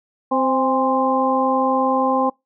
harmonic tone with a mistuned harmonic, 261.2 Hz, C4, 3 cents flat, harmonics 1 / 2 / 3 / 4, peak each -21 / -21 / -21 / -21 dBFS, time 0.31-2.3 s, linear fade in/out 10 ms, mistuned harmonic 3, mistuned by +52 cents, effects noise-tail reverb RT60 0.2 s tail -26 dB re dry

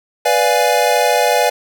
square chord, B diminished seventh, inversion none, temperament equal, 493.9 / 587.3 / 698.5 / 830.6 Hz, B4 / D5 / F5 / Ab5, 0 / 0 / 0 / 0 cents, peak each -18 dBFS, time 0.25-1.5 s, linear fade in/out 10 ms, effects none

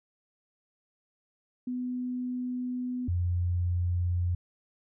sine tone pair in turn, 249.6 / 88.25 Hz, B3 / F2, +19 / +19 cents, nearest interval octave + tritone, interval 1800 cents, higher first, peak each -30 / -25 dBFS, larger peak second, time 1.67-3.08 / 3.08-4.35 s, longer first, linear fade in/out 5 ms, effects none

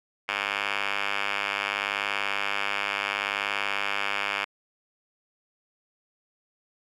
5% pulse tone with band-pass filter, 100.7 Hz, G2, 47 cents sharp, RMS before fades -29 dBFS, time 0.28-4.45 s, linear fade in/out 10 ms, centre 2100 Hz, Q 8.6, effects none

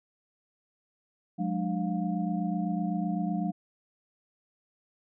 sine tone cluster, 180.9 / 208.8 / 298.7 / 707 Hz, F#3 / G#3 / D4 / F5, -39 / +10 / +29 / +21 cents, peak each -30 / -32 / -35 / -37 dBFS, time 1.38-3.52 s, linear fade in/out 20 ms, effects none

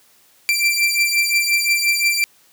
sawtooth beating tone pair, 2349 / 2354.7 Hz, D7 / D7, 0 / +4 cents, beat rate 5.7 Hz, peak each -16 / -14 dBFS, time 0.49-2.24 s, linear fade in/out 0 ms, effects white hiss -54 dBFS RMS until 2.52 s + high-pass 100 Hz 12 dB/octave

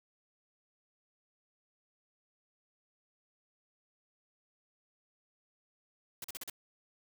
white noise bursts, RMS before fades -42 dBFS, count 5, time 6.22-6.499 s, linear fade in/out 2 ms, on 23 ms, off 41 ms, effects none

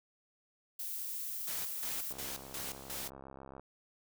violet noise, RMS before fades -40 dBFS, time 0.79-2.13 s, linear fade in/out 5 ms
white noise with tremolo, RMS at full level -41 dBFS, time 1.47-3.1 s, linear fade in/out 10 ms, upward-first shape square, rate 2.8 Hz, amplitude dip 75%
click train, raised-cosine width 1 ms, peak -35 dBFS, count 101, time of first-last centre 2.11-3.596 s, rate 67.3 Hz
effects none

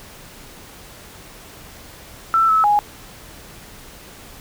sine tone with pitch steps, 1332 / 1301 / 828 Hz, E6 / E6 / G#5, +18 / -23 / -5 cents, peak -12 dBFS, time 2.34-2.79 s, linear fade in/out 0 ms, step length 150 ms, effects pink hiss -41 dBFS RMS until 4.4 s

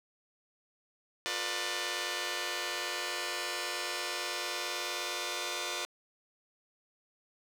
5% pulse chord, B half-diminished seventh, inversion second, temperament just, 355.6 / 444.5 / 493.9 / 592.7 Hz, F4 / A4 / B4 / D5, +31 / +18 / 0 / +16 cents, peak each -27 / -32 / -27 / -27 dBFS, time 1.26-5.85 s, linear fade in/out 0 ms, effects low-pass 11000 Hz 12 dB/octave + 8-bit

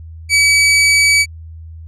sawtooth tone, 2285 Hz, D7, 48 cents flat, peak -5 dBFS, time 0.29-1.26 s, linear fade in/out 50 ms, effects added 81 Hz sine -30 dBFS peak until 1.87 s + resampled to 24000 Hz

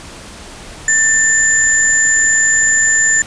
sine tone pair together, 1779 / 7141 Hz, A6 / A8, +19 / +25 cents, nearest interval 2 octaves, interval 2406 cents, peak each -12 dBFS, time 0.88-3.22 s, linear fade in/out 2 ms, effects pink hiss -33 dBFS RMS until 3.26 s + resampled to 22050 Hz

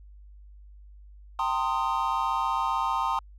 triangle chord, C minor seventh, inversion second, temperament equal with one note detuned, 784 / 911 / 1046.5 / 1244.5 Hz, G5 / Bb5 / C6 / Eb6, 0 / -40 / 0 / 0 cents, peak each -31 / -27 / -27 / -29 dBFS, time 1.39-3.19 s, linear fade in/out 2 ms, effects added 50 Hz sine -46 dBFS peak until 3.38 s

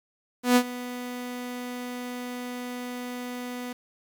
sawtooth tone with ADSR envelope, 246.9 Hz, B3, in tune, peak -11 dBFS, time 0.43-3.73 s, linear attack 130 ms, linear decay 68 ms, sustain -18 dB, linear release 7 ms, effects 8-bit

